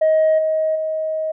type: tone with level steps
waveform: sine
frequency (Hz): 630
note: D#5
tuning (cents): +21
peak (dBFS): -10 / -15 / -19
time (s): 0.01-1.32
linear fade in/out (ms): 10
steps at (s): 0.38 / 0.75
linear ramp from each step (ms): 10
effects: tanh soft clip ceiling -10 dBFS